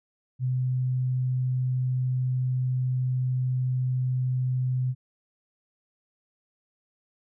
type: tone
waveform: sine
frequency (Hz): 127.6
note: C3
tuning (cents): -43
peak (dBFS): -23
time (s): 0.39-4.95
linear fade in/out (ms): 50
effects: none